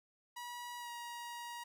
sawtooth tone with pitch glide, 967 to 950.9 Hz, B5 to A#5, -37 to +34 cents, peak -40 dBFS, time 0.36-1.64 s, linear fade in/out 10 ms, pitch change -29 cents, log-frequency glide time 0.78-0.9 s, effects none

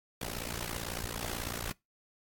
pink noise with amplitude modulation, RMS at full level -34 dBFS, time 0.21-1.72 s, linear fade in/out 5 ms, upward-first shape sine, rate 58.1 Hz, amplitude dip 100%, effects noise-tail reverb RT60 0.2 s tail -23 dB re dry + AAC 64 kbps

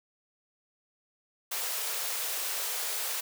white high-pass noise, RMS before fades -33 dBFS, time 1.51-3.21 s, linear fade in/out 10 ms, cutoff 410 Hz, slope 48 dB/octave, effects none

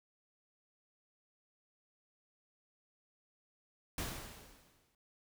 pink noise with exponential decay, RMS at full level -38 dBFS, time 3.98-4.95 s, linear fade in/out 2 ms, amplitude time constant 210 ms, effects none

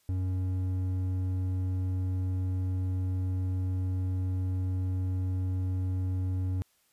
sine tone with hard clipping, 92.7 Hz, F#2, 4 cents sharp, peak -29 dBFS, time 0.09-6.62 s, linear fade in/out 0 ms, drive 6 dB, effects white hiss -69 dBFS RMS until 6.92 s + resampled to 32000 Hz

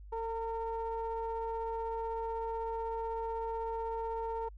triangle ring-modulated tone, 230 Hz, A#3, 23 cents flat, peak -29 dBFS, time 0.12-4.49 s, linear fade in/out 10 ms, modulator 682 Hz, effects added 50 Hz sine -47 dBFS peak until 4.57 s

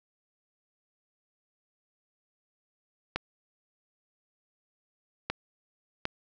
clicks, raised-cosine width 0.3 ms, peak -13 dBFS, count 3, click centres 3.16 / 5.3 / 6.054 s, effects resampled to 16000 Hz + 8-bit

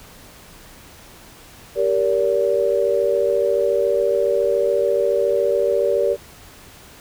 sine chord, G minor, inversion none, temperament equal with one note detuned, 392 / 466.2 / 573.3 Hz, G4 / Bb4 / D5, 0 / 0 / -42 cents, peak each -21 / -20 / -19 dBFS, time 1.75-6.17 s, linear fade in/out 50 ms, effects pink hiss -44 dBFS RMS until 7 s

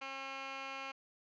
15% pulse tone with band-pass filter, 270 Hz, C#4, 45 cents flat, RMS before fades -44 dBFS, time 0.01-0.92 s, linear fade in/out 10 ms, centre 2000 Hz, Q 1.8, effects resampled to 16000 Hz

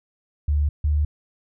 sine tone pair in turn, 73.42 / 74.4 Hz, D2 / D2, 0 / +23 cents, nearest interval unison, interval 23 cents, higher second, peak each -17 dBFS, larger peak neither, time 0.48-0.69 / 0.84-1.05 s, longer neither, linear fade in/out 5 ms, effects none

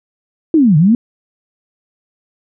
sine linear two-way sweep, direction down then up, 336.8 to 142.8 to 245.8 Hz, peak -6 dBFS, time 0.54-0.95 s, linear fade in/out 2 ms, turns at 0.77 s, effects none

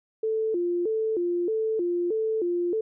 sine tone with vibrato, 392.4 Hz, G4, 2 cents sharp, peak -23 dBFS, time 0.23-2.81 s, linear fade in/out 5 ms, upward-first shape square, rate 1.6 Hz, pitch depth 200 cents each way, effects none

